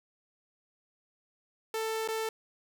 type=tone with dropouts; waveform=sawtooth; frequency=443.2 Hz; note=A4; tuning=13 cents sharp; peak=-27 dBFS; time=1.74-2.29 s; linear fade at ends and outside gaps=2 ms; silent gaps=2.077-2.086 s; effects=none